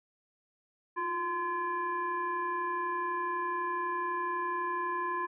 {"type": "tone with frequency modulation", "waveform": "sine", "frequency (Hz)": 1030, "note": "C6", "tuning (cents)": -28, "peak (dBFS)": -30, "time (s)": [0.96, 5.27], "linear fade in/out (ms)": 20, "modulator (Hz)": 676, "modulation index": 0.79, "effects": []}